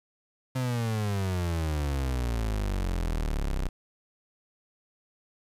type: exponential sweep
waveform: 35% pulse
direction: down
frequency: 131.2 to 31 Hz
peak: -25 dBFS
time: 0.55-3.69 s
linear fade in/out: 10 ms
effects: resampled to 32000 Hz + 9-bit